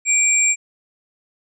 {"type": "tone pair together", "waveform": "sine", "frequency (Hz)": [2349, 7448], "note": ["D7", "A#8"], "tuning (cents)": [0, -2], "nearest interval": "octave + minor sixth", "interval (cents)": 1998, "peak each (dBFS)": [-18, -15], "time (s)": [0.05, 0.56], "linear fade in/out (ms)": 50, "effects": []}